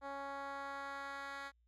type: tone with band-pass filter sweep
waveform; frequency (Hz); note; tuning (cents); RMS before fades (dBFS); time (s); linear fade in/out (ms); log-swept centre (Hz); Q
10% pulse; 277.7; C#4; +3; -45; 0.01-1.52; 50; 750 to 2000; 1
effects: added 58 Hz sine -70 dBFS peak until 1.67 s